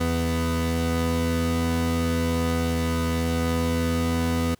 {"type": "tone pair together", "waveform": "30% pulse", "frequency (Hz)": [82.8, 248.8], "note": ["E2", "B3"], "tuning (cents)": [8, 13], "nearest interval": "octave + perfect fifth", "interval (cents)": 1905, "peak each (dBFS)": -22, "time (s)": [0, 4.55], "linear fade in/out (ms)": 10, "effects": ["pink hiss -61 dBFS RMS until 4.59 s"]}